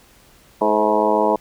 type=harmonic tone with a mistuned harmonic; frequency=107.1 Hz; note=A2; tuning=46 cents flat; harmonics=2 / 3 / 4 / 5 / 6 / 7 / 8 / 9 / 10; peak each=-26 / -24 / -21 / -22 / -21 / -30 / -22 / -21 / -31 dBFS; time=0.61-1.36 s; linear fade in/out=5 ms; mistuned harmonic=5; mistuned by=-39 cents; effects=pink hiss -51 dBFS RMS until 1.4 s